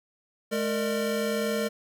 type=tone cluster; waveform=square; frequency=212.9 / 459.8 / 598 Hz; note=G#3 / A#4 / D5; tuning=+43 / -24 / +31 cents; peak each=-31 / -30 / -32 dBFS; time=0.51-1.69 s; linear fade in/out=20 ms; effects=none